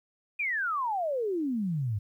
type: exponential sweep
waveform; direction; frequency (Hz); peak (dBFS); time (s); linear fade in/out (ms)
sine; down; 2489 to 97; -27; 0.39-1.99; 10
effects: 11-bit